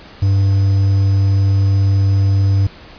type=tone with quantisation; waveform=triangle; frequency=98 Hz; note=G2; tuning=in tune; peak=-8 dBFS; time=0.22-2.67 s; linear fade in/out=5 ms; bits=6; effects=pink hiss -39 dBFS RMS until 2.98 s + resampled to 11025 Hz